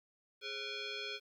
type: tone with frequency modulation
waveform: sine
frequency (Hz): 415.3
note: G#4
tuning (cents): 0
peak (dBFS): -39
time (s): 0.41-1.2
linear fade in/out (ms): 50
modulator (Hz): 953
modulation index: 4.3
effects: 12-bit